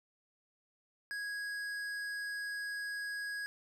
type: tone with tanh clipping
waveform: triangle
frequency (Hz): 1656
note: G#6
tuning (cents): -5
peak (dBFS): -39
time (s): 1.11-3.46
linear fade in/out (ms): 0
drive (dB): 17
effects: none